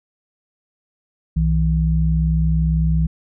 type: tone pair together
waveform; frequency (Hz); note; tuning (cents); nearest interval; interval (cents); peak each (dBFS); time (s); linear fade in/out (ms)
sine; 62.9 / 160.7; B1 / E3; +32 / -44; octave + major third; 1624; -17; 1.36-3.07; 10
effects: none